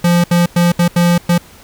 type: tone bursts at uneven times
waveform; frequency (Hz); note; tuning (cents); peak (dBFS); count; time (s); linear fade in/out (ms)
square; 173.6; F3; -10; -9; 6; 0.04-0.24 / 0.31-0.46 / 0.56-0.72 / 0.79-0.88 / 0.96-1.18 / 1.29-1.38; 5
effects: pink hiss -41 dBFS RMS until 1.63 s